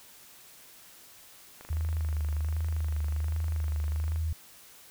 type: click train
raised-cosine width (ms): 0.5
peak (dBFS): -31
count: 65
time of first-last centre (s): 1.61-4.16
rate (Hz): 25.1
type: tone with vibrato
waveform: sine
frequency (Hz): 77.78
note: D#2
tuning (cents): 0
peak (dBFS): -27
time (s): 1.7-4.33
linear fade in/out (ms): 5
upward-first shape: sine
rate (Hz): 1.3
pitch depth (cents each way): 53
effects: white hiss -53 dBFS RMS until 4.9 s